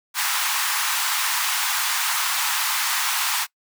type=high-pass noise; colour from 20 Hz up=pink; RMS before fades=-23 dBFS; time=0.14-3.47 s; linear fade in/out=50 ms; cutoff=870 Hz; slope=48 dB/octave; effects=noise-tail reverb RT60 0.1 s tail -22 dB re dry